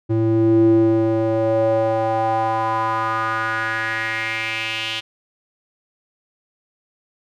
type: tone with band-pass filter sweep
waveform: square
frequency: 111.6 Hz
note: A2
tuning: 25 cents sharp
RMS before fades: -19 dBFS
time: 0.09-5.01 s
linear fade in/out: 20 ms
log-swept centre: 250 to 3100 Hz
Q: 4
effects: none